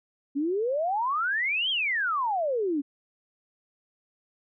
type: exponential two-way sweep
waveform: sine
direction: up then down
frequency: 270 to 3288 to 270 Hz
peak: -24 dBFS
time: 0.35-2.82 s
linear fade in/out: 20 ms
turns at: 1.7 s
effects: none